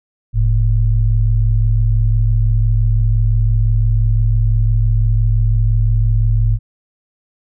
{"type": "tone pair together", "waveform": "sine", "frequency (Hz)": [43.93, 109.8], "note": ["F1", "A2"], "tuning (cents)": [11, -3], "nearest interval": "octave + major third", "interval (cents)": 1586, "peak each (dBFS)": [-13, -13], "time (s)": [0.33, 6.59], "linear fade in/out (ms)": 50, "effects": []}